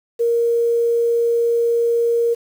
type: tone with quantisation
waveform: sine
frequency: 468.2 Hz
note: A#4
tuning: 8 cents sharp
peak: -14 dBFS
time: 0.19-2.35 s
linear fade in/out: 20 ms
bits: 7
effects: none